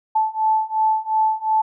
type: beating tone pair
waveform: sine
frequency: 872 / 874.8 Hz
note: A5 / A5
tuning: -16 / -10 cents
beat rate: 2.8 Hz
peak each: -20 / -19 dBFS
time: 0.15-1.62 s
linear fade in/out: 10 ms
effects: none